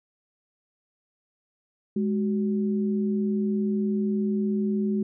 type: tone pair together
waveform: sine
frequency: 207.7 / 374.8 Hz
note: G#3 / F#4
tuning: 0 / +22 cents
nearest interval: minor seventh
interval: 1022 cents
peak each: -23 / -30 dBFS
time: 1.96-5.03 s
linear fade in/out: 5 ms
effects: none